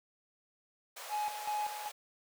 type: high-pass noise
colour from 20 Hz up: pink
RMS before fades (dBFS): -46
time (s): 0.96-1.92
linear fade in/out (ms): 10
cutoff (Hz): 500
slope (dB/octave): 48
type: tone with tremolo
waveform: triangle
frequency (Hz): 840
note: G#5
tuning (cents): +19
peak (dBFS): -30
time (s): 1.09-1.9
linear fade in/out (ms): 50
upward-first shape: square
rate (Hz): 2.6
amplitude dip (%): 65
effects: none